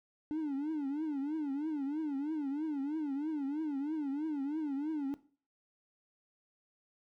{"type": "tone with vibrato", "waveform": "triangle", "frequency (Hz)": 293.7, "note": "D4", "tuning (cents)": 0, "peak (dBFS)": -30, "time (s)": [0.31, 5.14], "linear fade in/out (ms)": 0, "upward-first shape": "triangle", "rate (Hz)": 3.1, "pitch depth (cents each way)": 170, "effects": ["noise-tail reverb RT60 0.4 s tail -17 dB re dry", "tanh soft clip ceiling -27 dBFS"]}